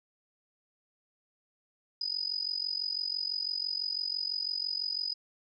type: tone with amplitude modulation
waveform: sine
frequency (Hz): 4978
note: D#8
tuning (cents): 0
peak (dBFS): -27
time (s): 2.01-5.14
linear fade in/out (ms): 5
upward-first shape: sine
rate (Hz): 46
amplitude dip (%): 90
effects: none